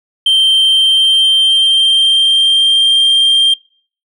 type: tone with pitch glide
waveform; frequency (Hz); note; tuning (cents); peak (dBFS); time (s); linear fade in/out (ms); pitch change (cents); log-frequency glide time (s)
sine; 3136 to 3182; G7 to G7; 0 to +25; -4; 0.26-3.54; 5; +25; 0.65-2.97
effects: noise-tail reverb RT60 0.5 s tail -26 dB re dry + tanh soft clip ceiling -6 dBFS